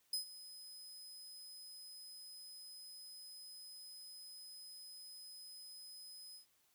sawtooth tone with ADSR envelope, 5040 Hz, D#8, 21 cents sharp, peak -32 dBFS, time 0.13-6.46 s, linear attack 4 ms, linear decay 110 ms, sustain -17 dB, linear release 110 ms, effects white hiss -75 dBFS RMS until 6.74 s

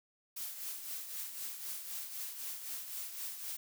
blue noise with tremolo, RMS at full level -40 dBFS, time 0.36-3.57 s, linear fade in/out 10 ms, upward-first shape triangle, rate 3.9 Hz, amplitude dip 60%, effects none

